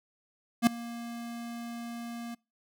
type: tone with ADSR envelope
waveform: square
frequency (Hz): 234.8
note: A#3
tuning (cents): +13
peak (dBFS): -17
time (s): 0.62-2.35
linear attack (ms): 49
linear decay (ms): 4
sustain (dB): -21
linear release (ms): 11
effects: noise-tail reverb RT60 0.3 s tail -26 dB re dry